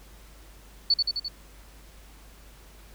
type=tone with echo; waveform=sine; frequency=4459 Hz; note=C#8; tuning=9 cents sharp; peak=-17 dBFS; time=0.9-0.94 s; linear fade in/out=5 ms; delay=86 ms; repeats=4; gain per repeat=-3 dB; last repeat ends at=1.284 s; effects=added 50 Hz sine -49 dBFS peak until 2.94 s + pink hiss -54 dBFS RMS until 2.94 s